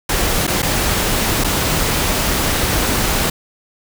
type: noise with dropouts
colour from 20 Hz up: pink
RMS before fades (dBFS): -17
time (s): 0.09-3.3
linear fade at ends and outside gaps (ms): 5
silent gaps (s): 0.469-0.476 / 0.621-0.627 / 1.439-1.444
effects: none